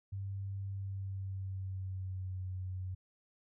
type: tone with pitch glide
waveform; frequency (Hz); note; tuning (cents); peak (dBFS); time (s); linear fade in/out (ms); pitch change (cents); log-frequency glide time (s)
sine; 98 to 92.77; G2 to F#2; 0 to +5; -37; 0.12-2.95; 10; -95; 0.7-2.44
effects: none